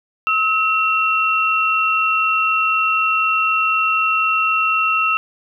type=tone pair together; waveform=sine; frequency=1289 / 2722 Hz; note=E6 / F7; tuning=-39 / -45 cents; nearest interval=octave + minor second; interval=1294 cents; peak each=-17 dBFS; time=0.27-5.17 s; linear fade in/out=0 ms; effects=none